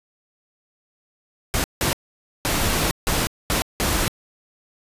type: noise bursts at uneven times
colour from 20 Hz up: pink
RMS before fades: -21 dBFS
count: 6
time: 1.54-1.64 / 1.81-1.93 / 2.45-2.91 / 3.07-3.27 / 3.5-3.62 / 3.8-4.08 s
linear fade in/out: 0 ms
effects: resampled to 32000 Hz